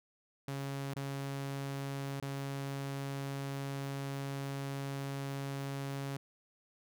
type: tone with dropouts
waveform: sawtooth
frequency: 138.2 Hz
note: C#3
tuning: 5 cents flat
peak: -33 dBFS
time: 0.48-6.17 s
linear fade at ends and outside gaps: 2 ms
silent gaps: 0.938-0.962 / 2.2-2.225 s
effects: none